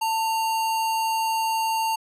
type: tone with sample-and-hold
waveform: sine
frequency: 894 Hz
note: A5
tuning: 27 cents sharp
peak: -21 dBFS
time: 0.01-1.96 s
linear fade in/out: 10 ms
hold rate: 3675 Hz
effects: resampled to 32000 Hz